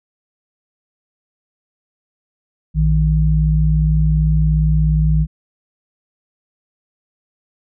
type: tone pair together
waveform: sine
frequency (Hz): 58.27 / 155.56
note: A#1 / D#3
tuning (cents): 0 / 0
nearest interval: octave + perfect fourth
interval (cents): 1700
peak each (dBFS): -14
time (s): 2.74-5.27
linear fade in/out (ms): 50
effects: none